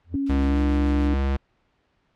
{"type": "tone with exponential growth", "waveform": "triangle", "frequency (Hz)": 85.2, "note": "F2", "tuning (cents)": -42, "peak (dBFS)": -22, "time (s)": [0.04, 0.16], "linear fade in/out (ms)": 5, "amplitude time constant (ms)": 25}
{"type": "tone with pitch glide", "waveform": "sine", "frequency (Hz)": [276.5, 291.8], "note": ["C#4", "D4"], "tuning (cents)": [-4, -11], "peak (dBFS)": -22, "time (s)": [0.14, 1.14], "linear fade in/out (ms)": 2, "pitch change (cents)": 93, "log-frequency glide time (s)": [0.45, 0.6]}
{"type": "noise with tremolo", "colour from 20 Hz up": "blue", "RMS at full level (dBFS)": -37, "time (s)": [0.26, 1.08], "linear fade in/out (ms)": 5, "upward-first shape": "sine", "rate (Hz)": 6.8, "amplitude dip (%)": 45}
{"type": "tone", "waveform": "square", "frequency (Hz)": 68.1, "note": "C#2", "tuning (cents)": -30, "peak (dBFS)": -21, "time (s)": [0.29, 1.37], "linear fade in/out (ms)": 10}
{"effects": ["pink hiss -67 dBFS RMS until 2.15 s", "low-pass 3000 Hz 12 dB/octave"]}